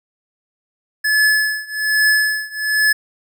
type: tone with tremolo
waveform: square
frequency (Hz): 1718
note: A6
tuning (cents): -42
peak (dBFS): -11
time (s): 1.04-2.93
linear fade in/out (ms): 10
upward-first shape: triangle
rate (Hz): 1.2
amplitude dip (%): 95
effects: none